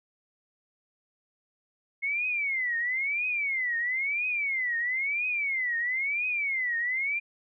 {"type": "tone with vibrato", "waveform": "sine", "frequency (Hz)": 2155, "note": "C#7", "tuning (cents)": -49, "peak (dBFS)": -26, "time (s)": [2.02, 7.2], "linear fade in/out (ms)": 20, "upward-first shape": "triangle", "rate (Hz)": 1, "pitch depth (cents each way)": 280, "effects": []}